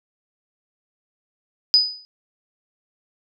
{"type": "tone with exponential decay", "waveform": "sine", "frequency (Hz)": 4979, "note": "D#8", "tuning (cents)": 0, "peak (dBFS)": -8, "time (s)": [1.74, 2.05], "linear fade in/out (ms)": 0, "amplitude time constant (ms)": 67, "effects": []}